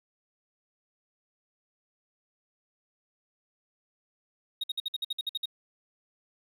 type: tone bursts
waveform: triangle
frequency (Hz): 3751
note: A#7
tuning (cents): +10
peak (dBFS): -27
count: 11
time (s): 4.61-5.457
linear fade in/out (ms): 5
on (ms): 27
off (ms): 55
effects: none